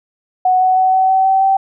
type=tone with pitch steps; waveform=sine; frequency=740 / 745.6 / 751.2 / 756.9 / 762.6 / 768.3 / 774.1 Hz; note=F#5 / F#5 / F#5 / F#5 / G5 / G5 / G5; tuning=0 / +13 / +26 / +39 / -48 / -35 / -22 cents; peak=-9 dBFS; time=0.45-1.57 s; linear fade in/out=5 ms; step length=160 ms; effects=none